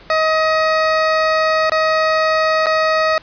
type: tone with dropouts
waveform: 20% pulse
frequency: 632 Hz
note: D#5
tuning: 27 cents sharp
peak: -8 dBFS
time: 0.1-3.18 s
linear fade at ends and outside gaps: 1 ms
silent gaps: 1.697-1.719 / 2.66-2.667 s
effects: pink hiss -43 dBFS RMS until 3.22 s + resampled to 11025 Hz